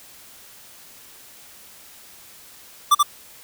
square tone with echo, 1174.7 Hz, D6, in tune, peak -11 dBFS, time 2.91-2.95 s, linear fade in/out 10 ms, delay 81 ms, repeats 1, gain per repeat -2 dB, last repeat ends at 3.031 s, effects white hiss -46 dBFS RMS until 3.43 s

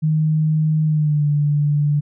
sine tone with pitch glide, 155.56 to 146.83 Hz, D#3 to D3, 0 to 0 cents, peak -14 dBFS, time 0.02-2.01 s, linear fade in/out 20 ms, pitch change -100 cents, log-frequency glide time 0.85-1.26 s, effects none

